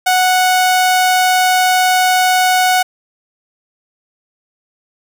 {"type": "tone", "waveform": "sawtooth", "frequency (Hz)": 738, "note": "F#5", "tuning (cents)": -5, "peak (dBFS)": -6, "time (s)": [0.06, 2.83], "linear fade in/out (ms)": 10, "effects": []}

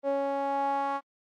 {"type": "tone with band-pass filter sweep", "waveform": "sawtooth", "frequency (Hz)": 277.4, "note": "C#4", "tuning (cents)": 1, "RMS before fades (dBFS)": -29, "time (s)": [0.03, 1.01], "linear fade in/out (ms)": 50, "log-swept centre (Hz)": [590, 1000], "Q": 4.7, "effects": ["AAC 64 kbps"]}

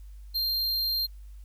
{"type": "tone", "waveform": "square", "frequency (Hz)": 4186, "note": "C8", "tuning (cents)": 0, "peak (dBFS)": -26, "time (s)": [0.34, 1.07], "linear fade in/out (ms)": 20, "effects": ["added 50 Hz sine -42 dBFS peak until 1.44 s", "white hiss -67 dBFS RMS until 1.44 s"]}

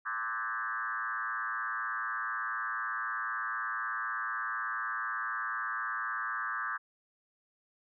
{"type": "tone with frequency modulation", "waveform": "sine", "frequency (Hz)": 1396.9, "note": "F6", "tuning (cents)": 0, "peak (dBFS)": -32, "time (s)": [0.05, 6.78], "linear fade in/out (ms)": 20, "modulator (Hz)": 116, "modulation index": 2.8, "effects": []}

